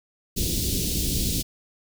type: band-stop noise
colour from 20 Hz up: pink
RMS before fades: -25 dBFS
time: 0.36-1.43 s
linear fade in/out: 20 ms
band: 360 to 3500 Hz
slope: 24 dB/octave
effects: none